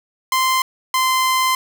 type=tone pair in turn; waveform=sawtooth; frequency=1041 / 1036.5 Hz; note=C6 / C6; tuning=-9 / -17 cents; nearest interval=unison; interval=8 cents; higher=first; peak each=-11 dBFS; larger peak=neither; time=0.32-0.62 / 0.94-1.55 s; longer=second; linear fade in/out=2 ms; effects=none